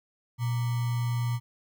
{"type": "tone with sample-and-hold", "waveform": "sine", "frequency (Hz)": 120, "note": "B2", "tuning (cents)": -49, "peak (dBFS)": -25, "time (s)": [0.38, 1.4], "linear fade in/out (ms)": 50, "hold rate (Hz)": 1050, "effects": []}